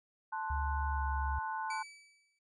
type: chord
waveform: sine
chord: F# diminished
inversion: first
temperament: equal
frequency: 880 / 1046.5 / 1480 Hz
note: A5 / C6 / F#6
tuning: 0 / 0 / 0 cents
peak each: -37 / -41 / -42 dBFS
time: 0.32-1.83 s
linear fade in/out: 10 ms
type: tone with pitch glide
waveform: sine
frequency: 72.2 to 70.23 Hz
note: D2 to C#2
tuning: -29 to +23 cents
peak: -33 dBFS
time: 0.5-1.39 s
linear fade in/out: 5 ms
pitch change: -48 cents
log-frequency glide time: 0.9-1.04 s
type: tone with exponential decay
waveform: sawtooth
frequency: 2300 Hz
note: D7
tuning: 37 cents flat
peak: -36 dBFS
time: 1.7-2.39 s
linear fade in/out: 5 ms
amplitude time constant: 150 ms
effects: resampled to 22050 Hz